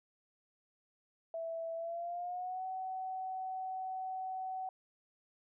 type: tone with pitch glide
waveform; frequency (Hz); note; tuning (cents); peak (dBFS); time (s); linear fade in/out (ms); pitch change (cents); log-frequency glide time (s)
sine; 659.3 to 753; E5 to F#5; 0 to +30; -37; 1.34-4.69; 2; +230; 1.75-2.65
effects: none